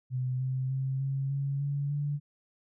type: tone with pitch steps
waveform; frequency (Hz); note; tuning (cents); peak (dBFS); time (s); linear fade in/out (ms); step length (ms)
sine; 127.6 / 130.36 / 133.17 / 136.05 / 138.99 / 141.99 / 145.06; C3 / C3 / C3 / C#3 / C#3 / C#3 / D3; -43 / -6 / +31 / -32 / +5 / +42 / -21; -28; 0.1-2.2; 50; 300
effects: none